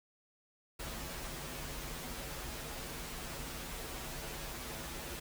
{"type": "noise with comb filter", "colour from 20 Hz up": "pink", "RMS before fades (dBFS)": -43, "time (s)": [0.79, 5.2], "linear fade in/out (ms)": 10, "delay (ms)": 10, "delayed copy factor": -0.85, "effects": []}